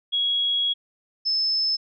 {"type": "tone pair in turn", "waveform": "sine", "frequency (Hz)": [3322, 5241], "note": ["G#7", "E8"], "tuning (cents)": [0, -11], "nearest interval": "minor sixth", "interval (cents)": 789, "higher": "second", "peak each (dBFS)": -20, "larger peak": "neither", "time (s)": [[0.12, 0.74], [1.25, 1.77]], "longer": "first", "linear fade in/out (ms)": 20, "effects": []}